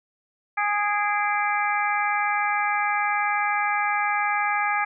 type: harmonic tone with a mistuned harmonic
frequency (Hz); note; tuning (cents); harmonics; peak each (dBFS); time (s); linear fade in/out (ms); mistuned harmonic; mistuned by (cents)
413.3; G#4; -8; 2 / 3 / 4 / 5 / 6; -25 / -27 / -28 / -29 / -30; 0.57-4.85; 10; 6; -95
effects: none